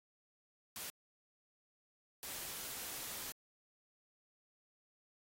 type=noise bursts at uneven times; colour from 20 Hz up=white; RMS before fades=-45 dBFS; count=2; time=0.76-0.9 / 2.23-3.32 s; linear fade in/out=0 ms; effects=AAC 48 kbps